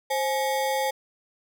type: ring-modulated tone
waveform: square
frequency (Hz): 685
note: F5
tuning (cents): -34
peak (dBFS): -21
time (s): 0.1-0.91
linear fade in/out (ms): 10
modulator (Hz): 157
effects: none